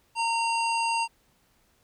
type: harmonic tone with a mistuned harmonic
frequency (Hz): 918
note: A#5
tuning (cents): -27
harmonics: 1 / 3 / 5 / 7 / 9 / 10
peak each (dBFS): -25 / -30 / -35 / -45 / -40 / -49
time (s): 0.15-1.08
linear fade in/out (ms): 50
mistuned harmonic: 5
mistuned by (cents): +66
effects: pink hiss -66 dBFS RMS until 1.83 s